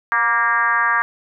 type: tone with frequency modulation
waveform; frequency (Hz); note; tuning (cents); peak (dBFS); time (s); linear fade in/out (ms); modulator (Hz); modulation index
sine; 1396.9; F6; 0; -14; 0.12-1.02; 0; 226; 2
effects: none